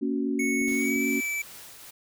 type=chord; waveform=sine; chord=F# major; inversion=first; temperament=just; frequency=231.2 / 277.5 / 370 Hz; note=A#3 / C#4 / F#4; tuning=-14 / +2 / 0 cents; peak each=-29 / -27 / -32 dBFS; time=0.01-1.21 s; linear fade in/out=20 ms
type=tone with pitch glide; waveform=square; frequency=2210 to 2315 Hz; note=C#7 to D7; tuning=-6 to -25 cents; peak=-28 dBFS; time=0.39-1.42 s; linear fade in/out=5 ms; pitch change=+81 cents; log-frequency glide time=0.75-1.04 s
type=clicks; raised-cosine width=2 ms; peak=-33 dBFS; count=4; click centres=0.617 / 0.682 / 0.718 / 0.962 s
type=noise with tremolo; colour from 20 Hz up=white; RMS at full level=-44 dBFS; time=0.67-1.91 s; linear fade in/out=10 ms; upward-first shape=triangle; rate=2.5 Hz; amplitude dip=35%
effects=none